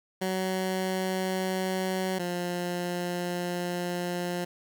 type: tone pair in turn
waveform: 15% pulse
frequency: 187.4 / 176.61 Hz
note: F#3 / F3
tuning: +22 / +20 cents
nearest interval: minor second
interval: 102 cents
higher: first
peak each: -21 / -23 dBFS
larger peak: first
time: 0.21-2.19 / 2.19-4.45 s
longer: second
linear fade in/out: 10 ms
effects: none